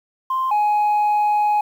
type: tone pair in turn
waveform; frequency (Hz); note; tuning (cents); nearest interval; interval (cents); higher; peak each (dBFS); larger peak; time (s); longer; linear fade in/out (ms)
sine; 1046.5 / 836.9; C6 / G#5; 0 / +13; major third; 387; first; -17 / -12; second; 0.3-0.51 / 0.51-1.61; second; 5
effects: tanh soft clip ceiling -14 dBFS + 8-bit